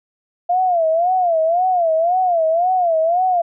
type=tone with vibrato; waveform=sine; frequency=690 Hz; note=F5; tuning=21 cents flat; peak=-13 dBFS; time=0.49-3.42 s; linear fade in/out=10 ms; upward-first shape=sine; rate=1.9 Hz; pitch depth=140 cents each way; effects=none